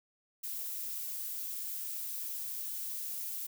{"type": "noise", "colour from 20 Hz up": "violet", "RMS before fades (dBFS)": -39, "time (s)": [0.43, 3.47], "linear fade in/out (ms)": 10, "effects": []}